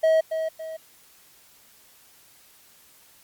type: tone with echo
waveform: triangle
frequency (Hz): 640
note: D#5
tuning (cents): +49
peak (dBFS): -14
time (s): 0.03-0.21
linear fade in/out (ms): 10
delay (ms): 280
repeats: 2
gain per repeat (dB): -8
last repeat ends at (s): 0.77
effects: white hiss -55 dBFS RMS until 3.23 s + Opus 48 kbps